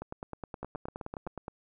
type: two click trains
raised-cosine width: 1 ms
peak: -24 / -24 dBFS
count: 15 / 6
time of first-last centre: 0.02-1.481 / 0.63-1.267 s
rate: 9.58 / 7.85 Hz
effects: none